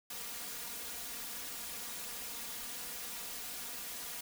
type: noise with comb filter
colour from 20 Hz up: white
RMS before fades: -43 dBFS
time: 0.1-4.21 s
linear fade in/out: 5 ms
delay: 4.2 ms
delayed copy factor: +0.85
effects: none